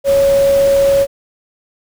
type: tone in noise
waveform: sine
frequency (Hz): 554.4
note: C#5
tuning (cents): 0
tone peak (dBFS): -8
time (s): 0.04-1.07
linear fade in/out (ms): 50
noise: pink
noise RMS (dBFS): -26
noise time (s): 0.04-1.07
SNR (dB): +15
effects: none